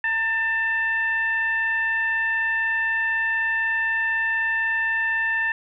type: tone with frequency modulation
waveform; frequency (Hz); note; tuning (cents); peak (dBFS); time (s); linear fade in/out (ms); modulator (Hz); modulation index
sine; 1788; A6; +27; -20; 0.04-5.52; 2; 873; 0.48
effects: none